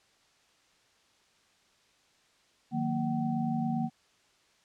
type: tone cluster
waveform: sine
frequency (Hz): 154.6 / 181.9 / 232.1 / 759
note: D#3 / F#3 / A#3 / F#5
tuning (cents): -11 / -29 / -7 / +44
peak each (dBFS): -34 / -37 / -30 / -36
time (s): 2.71-3.9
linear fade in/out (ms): 50
effects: white hiss -66 dBFS RMS until 4.64 s + low-pass 6000 Hz 12 dB/octave